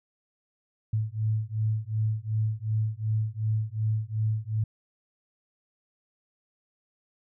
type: beating tone pair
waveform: sine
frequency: 107.7 / 110.4 Hz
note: A2 / A2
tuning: -37 / +6 cents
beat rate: 2.7 Hz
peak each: -28 dBFS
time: 0.93-4.64 s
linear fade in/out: 5 ms
effects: none